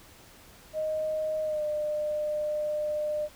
sine tone with pitch glide, 622.3 to 602.5 Hz, D#5 to D5, 0 to +44 cents, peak -27 dBFS, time 0.73-3.29 s, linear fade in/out 50 ms, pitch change -56 cents, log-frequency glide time 1.43-1.63 s, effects pink hiss -53 dBFS RMS until 3.35 s

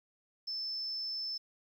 sine tone, 5274 Hz, E8, in tune, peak -35 dBFS, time 0.47-1.38 s, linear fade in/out 10 ms, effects 11-bit

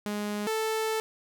sawtooth tone pair in turn, 207.7 / 440.1 Hz, G#3 / A4, 0 / 0 cents, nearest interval octave + minor second, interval 1300 cents, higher second, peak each -26 / -23 dBFS, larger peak second, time 0.06-0.47 / 0.47-1 s, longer second, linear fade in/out 0 ms, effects none

